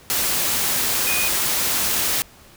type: tone in noise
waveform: sine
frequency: 2477 Hz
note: D#7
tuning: 8 cents flat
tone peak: -23 dBFS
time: 1.07-1.28 s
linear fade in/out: 0 ms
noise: white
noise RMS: -21 dBFS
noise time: 0.1-2.22 s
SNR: -5 dB
effects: pink hiss -48 dBFS RMS until 2.56 s